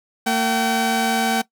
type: tone pair together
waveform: sawtooth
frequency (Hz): 227.4 / 765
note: A#3 / G5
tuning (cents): -43 / -42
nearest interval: octave + major sixth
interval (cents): 2101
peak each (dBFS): -17 / -16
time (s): 0.26-1.42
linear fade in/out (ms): 10
effects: noise-tail reverb RT60 0.1 s tail -19 dB re dry